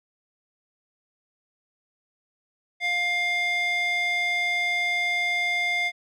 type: tone with band-pass filter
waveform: square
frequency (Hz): 704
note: F5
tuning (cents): +14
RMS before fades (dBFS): -25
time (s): 2.8-5.92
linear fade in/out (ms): 50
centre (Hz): 2500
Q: 5.2
effects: none